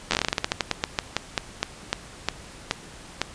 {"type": "slowing click train", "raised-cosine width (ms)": 0.2, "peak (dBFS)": -4, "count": 24, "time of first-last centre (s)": [0.11, 3.216], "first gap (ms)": 11, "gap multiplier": 1.19, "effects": ["pink hiss -44 dBFS RMS until 3.34 s", "resampled to 22050 Hz"]}